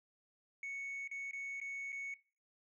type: tone with dropouts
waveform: sine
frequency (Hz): 2217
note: C#7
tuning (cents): 0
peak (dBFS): -38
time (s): 0.63-2.14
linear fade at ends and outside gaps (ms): 2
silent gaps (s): 1.076-1.113 / 1.311-1.332 / 1.601-1.614 / 1.921-1.927
effects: noise-tail reverb RT60 0.4 s tail -22 dB re dry + tanh soft clip ceiling -39 dBFS